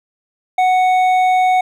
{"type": "tone with hard clipping", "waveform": "sine", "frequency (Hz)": 740, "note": "F#5", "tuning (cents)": 0, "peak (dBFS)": -12, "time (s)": [0.58, 1.61], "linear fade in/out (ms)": 5, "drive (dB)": 7, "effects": []}